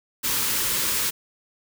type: band-stop noise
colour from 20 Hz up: white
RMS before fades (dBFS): -24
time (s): 0.23-1.11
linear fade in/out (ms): 20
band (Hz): 560 to 860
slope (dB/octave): 96
effects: none